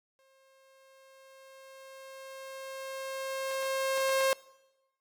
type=tone with exponential growth; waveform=sawtooth; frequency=534 Hz; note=C5; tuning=35 cents sharp; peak=-20 dBFS; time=0.19-4.33 s; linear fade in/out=0 ms; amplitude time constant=900 ms; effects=noise-tail reverb RT60 1.0 s tail -22 dB re dry + AAC 64 kbps